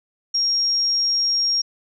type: tone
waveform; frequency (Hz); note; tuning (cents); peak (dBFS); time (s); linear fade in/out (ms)
sine; 5580; F8; -2; -17; 0.34-1.62; 10
effects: none